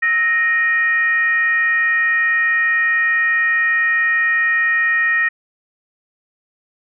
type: tone with frequency modulation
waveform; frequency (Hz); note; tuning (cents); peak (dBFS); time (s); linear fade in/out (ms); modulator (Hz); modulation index
sine; 1864.7; A#6; 0; -13; 0.02-5.29; 10; 558; 0.43
effects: none